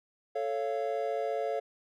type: chord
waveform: triangle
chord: A augmented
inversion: none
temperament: equal with one note detuned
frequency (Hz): 440 / 554.4 / 690.8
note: A4 / C#5 / E#5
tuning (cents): 0 / 0 / -19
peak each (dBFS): -32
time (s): 0.35-1.6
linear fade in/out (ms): 10
effects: none